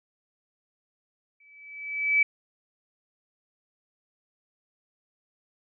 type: tone with exponential growth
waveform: sine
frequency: 2300 Hz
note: D7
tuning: 37 cents flat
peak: -16 dBFS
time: 1.4-2.23 s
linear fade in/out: 5 ms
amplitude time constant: 180 ms
effects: none